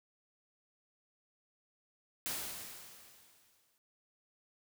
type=noise with exponential decay; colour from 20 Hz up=white; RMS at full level=-37 dBFS; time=2.26-3.78 s; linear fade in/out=0 ms; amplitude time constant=330 ms; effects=none

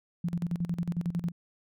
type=tone with tremolo; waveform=sine; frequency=171.9 Hz; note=F3; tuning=27 cents flat; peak=-26 dBFS; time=0.24-1.32 s; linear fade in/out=5 ms; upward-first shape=square; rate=11 Hz; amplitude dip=80%; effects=none

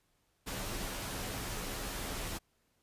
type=noise with comb filter; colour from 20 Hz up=pink; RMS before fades=-39 dBFS; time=0.46-2.39 s; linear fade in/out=20 ms; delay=13 ms; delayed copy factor=-0.5; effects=pink hiss -75 dBFS RMS until 2.82 s + resampled to 32000 Hz

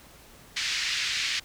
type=band-pass noise; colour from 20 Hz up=pink; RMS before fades=-29 dBFS; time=0.56-1.4 s; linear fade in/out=10 ms; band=1900 to 5800 Hz; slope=24 dB/octave; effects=pink hiss -52 dBFS RMS until 1.44 s

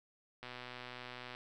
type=click train; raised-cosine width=0.3 ms; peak=-30 dBFS; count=115; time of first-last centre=0.43-1.349 s; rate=124 Hz; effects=none

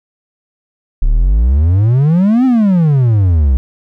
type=exponential two-way sweep; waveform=triangle; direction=up then down; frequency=31.96 to 266.4 to 62 Hz; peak=-5 dBFS; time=1.02-3.57 s; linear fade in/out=0 ms; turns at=2.45 s; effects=none

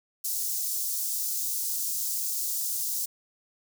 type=high-pass noise; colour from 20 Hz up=white; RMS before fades=-30 dBFS; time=0.24-3.06 s; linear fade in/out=10 ms; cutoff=5300 Hz; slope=24 dB/octave; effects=none

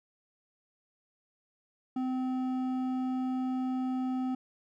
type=tone with hard clipping; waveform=sine; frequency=257.1 Hz; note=C4; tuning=30 cents flat; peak=-31 dBFS; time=1.96-4.35 s; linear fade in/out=5 ms; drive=8 dB; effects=none

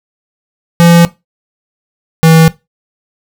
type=tone pair in turn; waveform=square; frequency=170.4 / 162 Hz; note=F3 / E3; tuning=-42 / -30 cents; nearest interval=minor second; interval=88 cents; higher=first; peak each=-3 dBFS; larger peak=neither; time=0.8-1.05 / 2.23-2.48 s; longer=neither; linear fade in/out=0 ms; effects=noise-tail reverb RT60 0.2 s tail -17 dB re dry

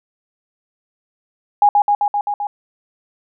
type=tone with echo; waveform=sine; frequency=822 Hz; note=G#5; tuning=18 cents flat; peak=-7 dBFS; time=1.62-1.69 s; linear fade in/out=2 ms; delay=130 ms; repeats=6; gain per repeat=-2 dB; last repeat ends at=2.47 s; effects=none

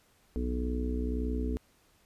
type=harmonic tone; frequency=61.74 Hz; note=B1; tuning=in tune; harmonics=1 / 3 / 4 / 5 / 6 / 7; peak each=-31 / -44 / -35 / -40 / -47 / -39 dBFS; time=0.36-1.57 s; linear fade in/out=0 ms; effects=pink hiss -66 dBFS RMS until 2.05 s + resampled to 32000 Hz

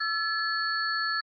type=tone cluster; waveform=sine; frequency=1331 / 1717 / 4415 Hz; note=E6 / A6 / C#8; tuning=+16 / -43 / -8 cents; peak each=-31 / -29 / -32 dBFS; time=0-1.21 s; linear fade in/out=10 ms; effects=Opus 24 kbps

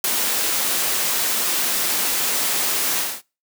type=noise with ADSR envelope; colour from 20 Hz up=white; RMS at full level=-19 dBFS; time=0.04-3.22 s; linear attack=3 ms; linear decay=15 ms; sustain=-2 dB; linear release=240 ms; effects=noise-tail reverb RT60 0.3 s tail -24 dB re dry + high-pass 200 Hz 12 dB/octave

